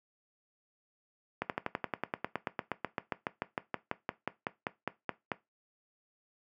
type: slowing click train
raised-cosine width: 0.5 ms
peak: -16 dBFS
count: 29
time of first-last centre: 1.42-5.317 s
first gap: 78 ms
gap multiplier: 1.04
effects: noise-tail reverb RT60 0.2 s tail -17 dB re dry + high-pass 150 Hz 12 dB/octave